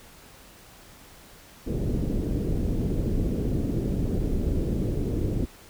pink low-pass noise, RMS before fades -26 dBFS, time 1.66-5.46 s, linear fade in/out 20 ms, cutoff 420 Hz, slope 24 dB/octave, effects pink hiss -50 dBFS RMS until 5.69 s

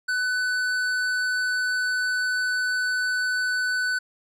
triangle tone with hard clipping, 1499 Hz, F#6, 22 cents sharp, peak -24 dBFS, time 0.08-3.99 s, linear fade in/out 10 ms, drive 14 dB, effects none

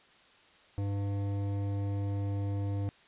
sine tone with hard clipping, 100.1 Hz, G2, 37 cents sharp, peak -32 dBFS, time 0.78-2.89 s, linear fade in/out 0 ms, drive 13 dB, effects white hiss -60 dBFS RMS until 3.07 s + resampled to 8000 Hz

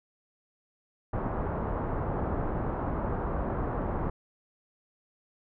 pink low-pass noise, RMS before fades -31 dBFS, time 1.13-4.1 s, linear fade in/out 5 ms, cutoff 1200 Hz, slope 24 dB/octave, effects none

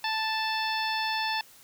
harmonic tone, 880 Hz, A5, in tune, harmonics 1 / 2 / 3 / 4 / 5 / 6, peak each -30 / -33 / -35 / -36 / -37 / -38 dBFS, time 0.04-1.41 s, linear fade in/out 2 ms, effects white hiss -54 dBFS RMS until 1.63 s

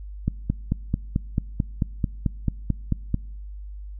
click train, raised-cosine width 5 ms, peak -9 dBFS, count 14, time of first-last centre 0.28-3.143 s, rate 4.54 Hz, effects noise-tail reverb RT60 0.9 s tail -25 dB re dry + added 50 Hz sine -34 dBFS peak until 3.99 s

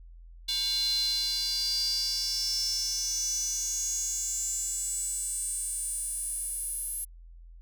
square tone with high-pass filter sweep, 315.8 Hz, D#4, 26 cents sharp, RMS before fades -31 dBFS, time 0.48-7.05 s, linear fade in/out 10 ms, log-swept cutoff 3800 to 11000 Hz, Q 9.6, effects added 42 Hz sine -46 dBFS peak until 7.61 s

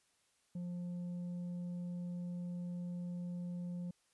sine tone with tanh clipping, 176.2 Hz, F3, 16 cents sharp, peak -40 dBFS, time 0.55-3.91 s, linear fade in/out 5 ms, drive 4 dB, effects white hiss -75 dBFS RMS until 4.13 s + resampled to 24000 Hz

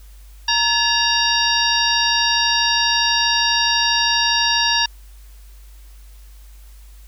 harmonic tone with a mistuned harmonic, 932.3 Hz, A#5, in tune, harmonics 1 / 2 / 3 / 4 / 5 / 6, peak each -22 / -22 / -22 / -22 / -22 / -22 dBFS, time 0.48-4.86 s, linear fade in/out 5 ms, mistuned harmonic 2, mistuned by -150 cents, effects added 50 Hz sine -39 dBFS peak until 7.07 s + white hiss -53 dBFS RMS until 7.07 s

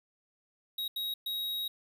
square tone bursts at uneven times, 3803 Hz, A#7, 34 cents sharp, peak -33 dBFS, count 3, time 0.78-0.88 / 0.96-1.14 / 1.26-1.68 s, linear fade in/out 5 ms, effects none

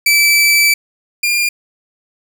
sawtooth tone pair in turn, 2316 / 2404 Hz, D7 / D7, -25 / +40 cents, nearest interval minor second, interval 65 cents, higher second, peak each -5 / -9 dBFS, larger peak first, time 0.06-0.74 / 1.23-1.49 s, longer first, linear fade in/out 5 ms, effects none

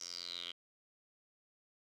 10% pulse tone with band-pass filter sweep, 87.31 Hz, F2, in tune, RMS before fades -45 dBFS, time 0-0.52 s, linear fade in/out 10 ms, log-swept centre 5800 to 3200 Hz, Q 8.4, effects none

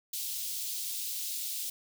white high-pass noise, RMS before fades -36 dBFS, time 0.13-1.7 s, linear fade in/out 5 ms, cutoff 3200 Hz, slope 24 dB/octave, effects none

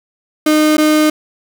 35% pulse tone with dropouts, 306.6 Hz, D#4, 25 cents flat, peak -7 dBFS, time 0.46-1.1 s, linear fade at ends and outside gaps 5 ms, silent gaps 0.77-0.78 s, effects none

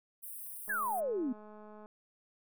white high-pass noise, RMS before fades -45 dBFS, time 0.22-1.01 s, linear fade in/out 20 ms, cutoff 8700 Hz, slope 96 dB/octave
click train, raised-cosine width 1 ms, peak -40 dBFS, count 251, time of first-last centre 0.68-1.859 s, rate 212 Hz
sine exponential sweep, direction down, 1760 to 233.1 Hz, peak -31 dBFS, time 0.69-1.33 s, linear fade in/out 10 ms
effects none

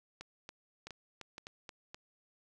clicks, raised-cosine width 0.2 ms, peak -28 dBFS, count 9, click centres 0.21 / 0.491 / 0.87 / 0.907 / 1.213 / 1.381 / 1.469 / 1.692 / 1.945 s, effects none

